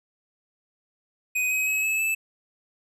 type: tone with pitch steps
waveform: square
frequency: 2502 / 2533 / 2563 / 2595 / 2626 Hz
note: D#7 / D#7 / E7 / E7 / E7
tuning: +9 / +30 / -49 / -28 / -7 cents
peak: -23 dBFS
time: 1.35-2.15 s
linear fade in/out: 10 ms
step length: 160 ms
effects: none